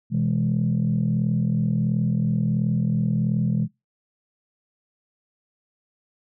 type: chord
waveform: sine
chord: E major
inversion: second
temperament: equal with one note detuned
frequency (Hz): 126.28 / 164.81 / 207.7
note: B2 / E3 / G#3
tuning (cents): +39 / 0 / 0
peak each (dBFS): -23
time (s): 0.1-3.68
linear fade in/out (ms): 50
effects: noise-tail reverb RT60 0.2 s tail -21 dB re dry + tanh soft clip ceiling -13 dBFS